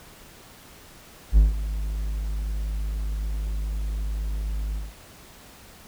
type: tone with ADSR envelope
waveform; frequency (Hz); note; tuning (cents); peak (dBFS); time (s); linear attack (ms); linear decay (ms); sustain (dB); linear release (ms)
triangle; 52; G#1; +3; -8; 1.32-4.94; 52; 150; -15; 200
effects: pink hiss -48 dBFS RMS until 5.87 s